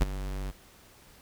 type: tone with ADSR envelope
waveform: square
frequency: 48 Hz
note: G1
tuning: 36 cents flat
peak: -18 dBFS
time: 0-0.52 s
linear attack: 21 ms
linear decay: 19 ms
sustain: -15 dB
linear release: 23 ms
effects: pink hiss -56 dBFS RMS until 1.21 s